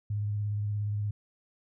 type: tone with vibrato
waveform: sine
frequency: 103.83 Hz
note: G#2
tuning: in tune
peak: -28 dBFS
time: 0.1-1.11 s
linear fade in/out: 5 ms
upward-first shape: triangle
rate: 17 Hz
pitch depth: 29 cents each way
effects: none